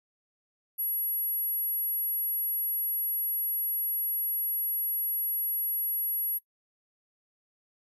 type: tone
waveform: sine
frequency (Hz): 11420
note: F9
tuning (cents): +37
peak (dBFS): -27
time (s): 0.78-6.39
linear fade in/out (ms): 20
effects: noise-tail reverb RT60 0.1 s tail -22 dB re dry